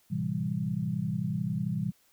sine chord, A minor seventh, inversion none, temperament equal with one note detuned, 110 / 129.09 / 164.81 / 196 Hz, A2 / C3 / E3 / G3, 0 / -23 / 0 / 0 cents, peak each -38 / -34 / -32 / -33 dBFS, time 0.1-1.92 s, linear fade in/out 20 ms, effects white hiss -66 dBFS RMS until 2.12 s

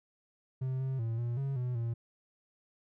triangle tone with pitch steps, 130.4 / 132.4 / 114 / 119.1 / 137.1 / 124.4 / 116.3 Hz, C3 / C3 / A#2 / A#2 / C#3 / B2 / A#2, -5 / +21 / -38 / +38 / -19 / +13 / -4 cents, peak -29 dBFS, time 0.61-1.94 s, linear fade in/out 10 ms, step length 190 ms, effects none

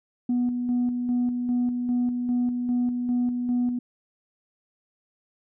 sine tone with tremolo, 245 Hz, B3, 14 cents flat, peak -19 dBFS, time 0.29-3.79 s, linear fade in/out 5 ms, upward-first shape square, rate 2.5 Hz, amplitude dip 45%, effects tanh soft clip ceiling -18 dBFS

